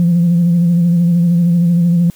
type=tone with vibrato; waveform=sine; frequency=172.1 Hz; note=F3; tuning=25 cents flat; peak=-7 dBFS; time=0-2.1 s; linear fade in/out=0 ms; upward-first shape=sine; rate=13 Hz; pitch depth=39 cents each way; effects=tanh soft clip ceiling -5 dBFS + white hiss -46 dBFS RMS until 2.15 s